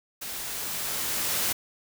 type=noise with level ramp; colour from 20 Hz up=white; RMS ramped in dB=-36 to -26 dBFS; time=0.21-1.53 s; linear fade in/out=10 ms; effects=none